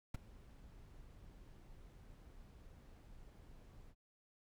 brown noise with ADSR envelope, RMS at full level -36 dBFS, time 0.14-3.95 s, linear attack 6 ms, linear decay 15 ms, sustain -22 dB, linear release 59 ms, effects none

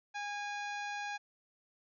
harmonic tone with a mistuned harmonic, 820 Hz, G#5, 22 cents flat, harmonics 1 / 2 / 3 / 4 / 5 / 6 / 7 / 8, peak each -40 / -42 / -45 / -53 / -53 / -57 / -58 / -56 dBFS, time 0.14-1.18 s, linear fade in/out 20 ms, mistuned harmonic 4, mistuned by +61 cents, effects none

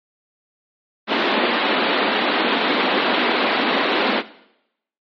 pink band-pass noise, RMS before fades -19 dBFS, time 1.07-4.23 s, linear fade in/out 50 ms, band 220 to 4000 Hz, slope 48 dB/octave, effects noise-tail reverb RT60 0.8 s tail -17 dB re dry + MP3 32 kbps

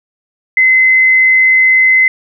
sine tone, 2049 Hz, C7, 37 cents flat, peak -5 dBFS, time 0.57-2.08 s, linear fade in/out 2 ms, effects none

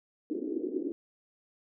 white band-pass noise, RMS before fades -34 dBFS, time 0.3-0.92 s, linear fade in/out 0 ms, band 270 to 390 Hz, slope 48 dB/octave, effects none

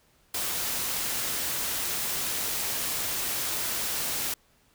white noise, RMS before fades -30 dBFS, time 0.34-4.34 s, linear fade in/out 5 ms, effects pink hiss -64 dBFS RMS until 4.74 s

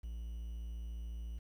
triangle tone with quantisation, 57.1 Hz, A#1, 35 cents flat, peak -38 dBFS, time 0.03-1.39 s, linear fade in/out 10 ms, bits 11, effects none

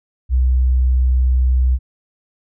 sine tone, 63.4 Hz, B1, 46 cents sharp, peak -11 dBFS, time 0.29-1.79 s, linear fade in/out 50 ms, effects none

